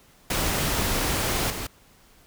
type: noise with level steps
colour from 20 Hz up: pink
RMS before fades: -25 / -32 dBFS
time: 0.3-1.67 s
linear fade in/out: 5 ms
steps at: 1.5 s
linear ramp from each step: 2 ms
effects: pink hiss -56 dBFS RMS until 2.26 s